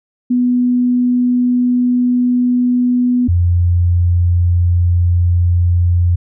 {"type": "tone pair in turn", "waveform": "sine", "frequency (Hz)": [246.9, 87.51], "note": ["B3", "F2"], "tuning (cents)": [0, 4], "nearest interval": "octave + tritone", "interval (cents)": 1796, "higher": "first", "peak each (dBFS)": [-10, -9], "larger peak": "second", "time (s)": [[0.3, 3.28], [3.28, 6.16]], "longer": "first", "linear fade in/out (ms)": 10, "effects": []}